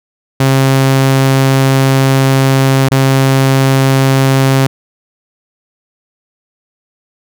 sawtooth tone with dropouts, 134.3 Hz, C3, 46 cents sharp, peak -3 dBFS, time 0.4-4.67 s, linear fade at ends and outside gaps 5 ms, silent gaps 2.887-2.913 s, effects none

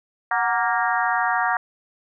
harmonic tone with a mistuned harmonic, 233.1 Hz, A#3, in tune, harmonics 3 / 4 / 5 / 6 / 7 / 8, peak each -24 / -25 / -26 / -27 / -27 / -28 dBFS, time 0.31-1.57 s, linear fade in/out 2 ms, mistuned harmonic 3, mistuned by +91 cents, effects none

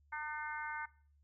harmonic tone with a mistuned harmonic, 302.8 Hz, D#4, 47 cents flat, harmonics 3 / 4 / 5 / 6 / 7, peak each -42 / -49 / -43 / -49 / -47 dBFS, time 0.12-0.86 s, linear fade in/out 10 ms, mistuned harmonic 6, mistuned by -26 cents, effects noise-tail reverb RT60 0.4 s tail -19 dB re dry + added 72 Hz sine -66 dBFS peak until 1.23 s

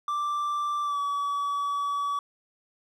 triangle tone with pitch glide, 1174.7 to 1141.3 Hz, D6 to D6, 0 to -50 cents, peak -24 dBFS, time 0.08-2.19 s, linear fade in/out 2 ms, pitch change -50 cents, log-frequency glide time 0.83-0.99 s, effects none

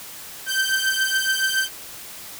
sawtooth beating tone pair, 1552 / 1559.1 Hz, G6 / G6, -18 / -10 cents, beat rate 7.1 Hz, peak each -19 dBFS, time 0.46-1.69 s, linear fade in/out 50 ms, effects white hiss -38 dBFS RMS until 2.39 s

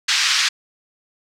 white band-pass noise, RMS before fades -18 dBFS, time 0.08-0.49 s, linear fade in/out 10 ms, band 1300 to 5600 Hz, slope 24 dB/octave, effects none

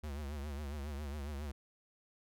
square tone with vibrato, 72.4 Hz, D2, 24 cents flat, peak -40 dBFS, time 0.03-1.52 s, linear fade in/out 10 ms, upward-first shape triangle, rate 7.3 Hz, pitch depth 120 cents each way, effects none

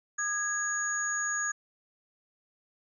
sine tone cluster, 1221 / 1656 / 6710 Hz, D#6 / G#6 / G#8, -33 / -5 / +17 cents, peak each -38 / -31 / -32 dBFS, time 0.18-1.52 s, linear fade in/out 10 ms, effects none

